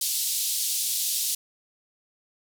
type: band-pass noise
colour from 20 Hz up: white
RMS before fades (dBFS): -27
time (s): 0.01-1.35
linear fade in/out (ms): 5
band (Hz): 3500 to 14000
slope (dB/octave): 24
effects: none